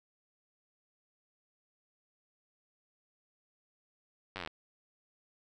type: slowing click train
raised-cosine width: 0.3 ms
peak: -23 dBFS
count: 11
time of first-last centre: 4.36-4.475 s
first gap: 10 ms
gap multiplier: 1.03
effects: none